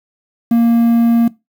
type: tone with quantisation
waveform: triangle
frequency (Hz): 233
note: A#3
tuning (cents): -1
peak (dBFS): -6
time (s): 0.51-1.28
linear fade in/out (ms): 5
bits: 6
effects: noise-tail reverb RT60 0.2 s tail -19 dB re dry